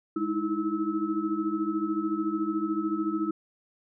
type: tone cluster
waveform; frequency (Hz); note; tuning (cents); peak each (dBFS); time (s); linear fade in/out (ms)
sine; 206.9 / 312.4 / 326.1 / 1299; G#3 / D#4 / E4 / E6; -6 / +7 / -19 / -26; -35 / -30 / -29 / -36; 0.16-3.31; 5
effects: none